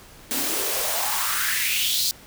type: noise with high-pass filter sweep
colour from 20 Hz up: white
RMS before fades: -24 dBFS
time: 0.31-2.11 s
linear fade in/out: 0 ms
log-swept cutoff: 230 to 4700 Hz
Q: 4
effects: pink hiss -47 dBFS RMS until 2.26 s